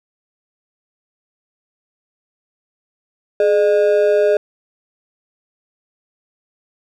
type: ring-modulated tone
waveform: triangle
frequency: 513 Hz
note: C5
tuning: 34 cents flat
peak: -6 dBFS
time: 3.4-4.37 s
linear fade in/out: 2 ms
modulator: 92.9 Hz
effects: none